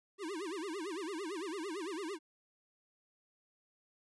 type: tone with vibrato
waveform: square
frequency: 356.6 Hz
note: F4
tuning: 36 cents sharp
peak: -39 dBFS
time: 0.18-2.19 s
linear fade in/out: 50 ms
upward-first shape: sine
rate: 8.9 Hz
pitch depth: 260 cents each way
effects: resampled to 24000 Hz